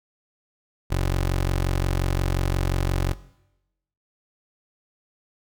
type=tone; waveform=20% pulse; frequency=45.67 Hz; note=F#1; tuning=22 cents flat; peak=-16 dBFS; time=0.9-3.14 s; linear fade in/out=20 ms; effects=noise-tail reverb RT60 0.9 s tail -18 dB re dry